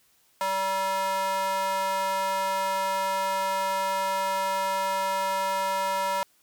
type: tone with high-pass filter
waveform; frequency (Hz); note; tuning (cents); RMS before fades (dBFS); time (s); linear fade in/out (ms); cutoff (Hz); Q
square; 192.1; G3; -35; -27; 0.41-6.23; 0; 800; 9.6
effects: white hiss -64 dBFS RMS until 6.42 s